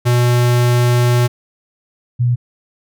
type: tone pair in turn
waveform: square / sine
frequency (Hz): 121.8 / 121.8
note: B2 / B2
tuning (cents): -24 / -24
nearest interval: unison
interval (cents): 0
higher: neither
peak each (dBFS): -11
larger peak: neither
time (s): 0.05-1.28 / 2.19-2.36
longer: first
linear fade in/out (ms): 20
effects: none